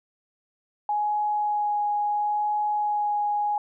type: tone with vibrato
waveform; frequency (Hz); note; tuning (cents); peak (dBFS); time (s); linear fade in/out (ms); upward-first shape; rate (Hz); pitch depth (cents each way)
sine; 834; G#5; +7; -22; 0.89-3.58; 2; sine; 0.73; 10
effects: none